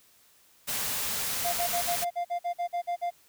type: band-stop noise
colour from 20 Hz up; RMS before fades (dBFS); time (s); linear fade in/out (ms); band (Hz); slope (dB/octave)
white; -31; 0.67-2.05; 20; 280 to 400; 96
type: tone bursts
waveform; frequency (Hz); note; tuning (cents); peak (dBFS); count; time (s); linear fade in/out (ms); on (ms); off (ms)
triangle; 698.5; F5; 0; -25; 12; 1.44-3.107; 20; 94; 49
effects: white hiss -61 dBFS RMS until 3.28 s